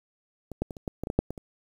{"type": "clicks", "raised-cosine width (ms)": 2, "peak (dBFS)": [-24, -13, -23, -29, -17, -18, -19, -15, -7, -20, -26], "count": 11, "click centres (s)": [0.517, 0.62, 0.708, 0.768, 0.878, 1.036, 1.071, 1.101, 1.19, 1.306, 1.378], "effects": ["8-bit"]}